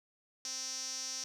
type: tone with band-pass filter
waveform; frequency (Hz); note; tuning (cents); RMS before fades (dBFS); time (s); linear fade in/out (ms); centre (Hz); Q
sawtooth; 260; C4; -11; -40; 0.45-1.24; 0; 5700; 7.1
effects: none